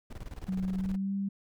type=noise with tremolo; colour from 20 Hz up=brown; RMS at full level=-38 dBFS; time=0.1-0.96 s; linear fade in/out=10 ms; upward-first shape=square; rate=19 Hz; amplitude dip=80%
type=tone with pitch glide; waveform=sine; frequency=187.5 to 197.16 Hz; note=F#3 to G3; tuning=+23 to +10 cents; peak=-29 dBFS; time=0.48-1.29 s; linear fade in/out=10 ms; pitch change=+87 cents; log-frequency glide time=0.77-1.13 s
effects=none